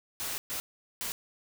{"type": "noise bursts at uneven times", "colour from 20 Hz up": "white", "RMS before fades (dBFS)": -35, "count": 3, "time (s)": [[0.2, 0.38], [0.5, 0.6], [1.01, 1.12]], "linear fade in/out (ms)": 0, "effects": []}